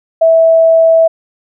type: tone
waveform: sine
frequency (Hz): 654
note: E5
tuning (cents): -14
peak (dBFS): -4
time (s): 0.21-1.08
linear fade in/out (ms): 10
effects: none